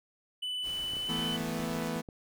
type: tone with pitch glide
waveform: triangle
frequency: 2991 to 3021 Hz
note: F#7 to F#7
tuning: +18 to +35 cents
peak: -31 dBFS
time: 0.42-1.37 s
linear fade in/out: 10 ms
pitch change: +17 cents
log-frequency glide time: 0.93-1.16 s
type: noise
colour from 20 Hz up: pink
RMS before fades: -47 dBFS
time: 0.62-1.92 s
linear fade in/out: 50 ms
type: clicks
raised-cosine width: 2 ms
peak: -31 dBFS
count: 9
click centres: 0.935 / 0.968 / 1.192 / 1.409 / 1.601 / 1.64 / 1.761 / 1.962 / 2.088 s
type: chord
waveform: sawtooth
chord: E suspended fourth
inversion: none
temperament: equal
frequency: 164.81 / 220 / 246.9 Hz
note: E3 / A3 / B3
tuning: 0 / 0 / 0 cents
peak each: -33 dBFS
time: 1.08-2.02 s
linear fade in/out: 20 ms
effects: none